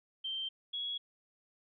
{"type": "tone pair in turn", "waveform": "sine", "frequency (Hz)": [3136, 3341], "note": ["G7", "G#7"], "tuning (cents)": [0, 10], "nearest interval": "minor second", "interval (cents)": 110, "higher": "second", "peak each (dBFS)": [-35, -35], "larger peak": "neither", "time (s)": [[0.24, 0.49], [0.73, 0.98]], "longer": "neither", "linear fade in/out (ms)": 10, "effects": []}